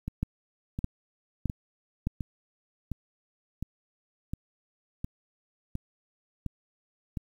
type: two click trains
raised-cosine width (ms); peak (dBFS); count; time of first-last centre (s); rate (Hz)
5; -20 / -15; 11 / 4; 0.08-7.172 / 0.23-2.07; 1.41 / 1.63
effects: 9-bit